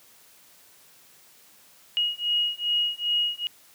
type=beating tone pair; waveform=sine; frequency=2885 / 2887.5 Hz; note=F#7 / F#7; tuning=-44 / -43 cents; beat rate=2.5 Hz; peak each=-26 dBFS; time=1.97-3.47 s; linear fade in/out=0 ms; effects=white hiss -55 dBFS RMS until 3.74 s + high-pass 80 Hz 12 dB/octave